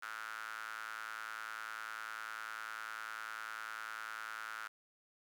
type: tone with high-pass filter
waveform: sawtooth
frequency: 110 Hz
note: A2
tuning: in tune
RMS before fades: -45 dBFS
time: 0.02-4.68 s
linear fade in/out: 10 ms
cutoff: 1400 Hz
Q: 6.5
effects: none